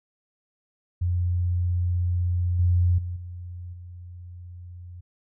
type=tone with level steps; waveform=sine; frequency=88.4 Hz; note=F2; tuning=22 cents sharp; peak=-21 / -17 / -28 / -34 / -38 dBFS; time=1.01-5.01 s; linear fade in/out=10 ms; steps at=2.59 / 2.98 / 3.16 / 3.73 s; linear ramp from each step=5 ms; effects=none